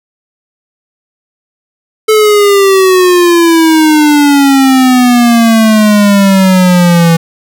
square exponential sweep, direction down, 437.3 to 164.81 Hz, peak -4 dBFS, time 2.08-7.17 s, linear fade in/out 10 ms, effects none

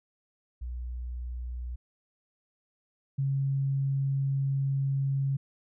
sine tone pair in turn, 61 / 136.94 Hz, B1 / C#3, -21 / -21 cents, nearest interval octave + major second, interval 1400 cents, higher second, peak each -33 / -25 dBFS, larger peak second, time 0.61-1.76 / 3.18-5.37 s, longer second, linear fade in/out 10 ms, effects none

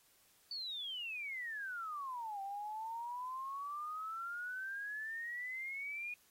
sine exponential two-way sweep, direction down then up, 4562 to 778 to 2463 Hz, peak -40 dBFS, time 0.51-6.14 s, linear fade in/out 2 ms, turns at 2.41 s, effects white hiss -69 dBFS RMS until 6.3 s + AAC 48 kbps

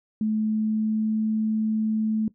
sine tone with pitch glide, 216.3 to 217.9 Hz, A3 to A3, -29 to -17 cents, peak -21 dBFS, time 0.21-2.28 s, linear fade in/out 2 ms, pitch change +12 cents, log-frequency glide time 0.4-1.26 s, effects noise-tail reverb RT60 0.1 s tail -17 dB re dry

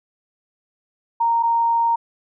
sine tone pair in turn, 928 / 928 Hz, A#5 / A#5, -8 / -8 cents, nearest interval unison, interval 0 cents, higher neither, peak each -15 / -15 dBFS, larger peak neither, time 1.2-1.43 / 1.43-1.96 s, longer second, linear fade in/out 10 ms, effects none

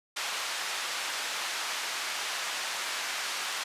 pink band-pass noise, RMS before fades -34 dBFS, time 0.16-3.64 s, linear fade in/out 10 ms, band 1100 to 7100 Hz, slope 12 dB/octave, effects resampled to 32000 Hz

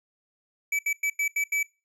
square tone bursts at uneven times, 2300 Hz, D7, 37 cents flat, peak -24 dBFS, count 6, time 0.72-0.79 / 0.86-0.93 / 1.03-1.1 / 1.19-1.28 / 1.36-1.44 / 1.52-1.63 s, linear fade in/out 5 ms, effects noise-tail reverb RT60 0.3 s tail -23 dB re dry + low-pass 12000 Hz 12 dB/octave

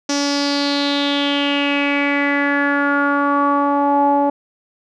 sawtooth tone with low-pass filter sweep, 284.5 Hz, C#4, 45 cents sharp, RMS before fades -17 dBFS, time 0.09-4.3 s, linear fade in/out 5 ms, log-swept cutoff 5800 to 760 Hz, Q 5.8, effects none

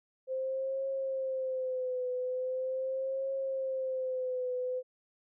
sine tone with vibrato, 520 Hz, C5, 11 cents flat, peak -31 dBFS, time 0.27-4.83 s, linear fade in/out 50 ms, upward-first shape triangle, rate 0.41 Hz, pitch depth 66 cents each way, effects none

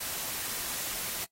white noise, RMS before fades -35 dBFS, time 0-1.25 s, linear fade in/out 10 ms, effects noise-tail reverb RT60 0.1 s tail -19 dB re dry + AAC 48 kbps

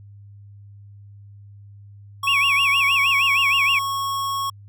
square tone with pitch glide, 1108.7 to 1101 Hz, C#6 to C#6, 0 to -12 cents, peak -23 dBFS, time 2.23-4.5 s, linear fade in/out 5 ms, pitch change -12 cents, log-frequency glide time 2.51-3.14 s
sine tone with vibrato, 2508 Hz, D#7, 13 cents sharp, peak -16 dBFS, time 2.27-3.79 s, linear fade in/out 5 ms, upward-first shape sine, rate 6.4 Hz, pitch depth 210 cents each way
effects added 101 Hz sine -41 dBFS peak until 4.68 s

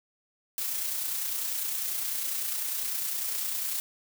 blue noise with amplitude modulation, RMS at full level -30 dBFS, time 0.58-3.8 s, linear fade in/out 0 ms, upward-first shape sine, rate 30 Hz, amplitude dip 35%, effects none

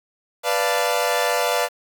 sawtooth chord, B half-diminished seventh, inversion none, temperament equal with one note detuned, 493.9 / 587.3 / 692 / 880 Hz, B4 / D5 / F5 / A5, 0 / 0 / -16 / 0 cents, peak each -20 / -20 / -20 / -23 dBFS, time 0.43-1.69 s, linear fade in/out 50 ms, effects 7-bit

